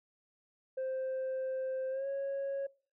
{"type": "tone with pitch glide", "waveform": "sine", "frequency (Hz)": [523.3, 550.9], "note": ["C5", "C#5"], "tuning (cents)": [0, -11], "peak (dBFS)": -31, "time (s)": [0.77, 2.67], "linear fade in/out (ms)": 10, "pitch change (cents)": 89, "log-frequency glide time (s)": [1.9, 2.07], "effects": ["noise-tail reverb RT60 0.4 s tail -23 dB re dry", "tanh soft clip ceiling -32 dBFS"]}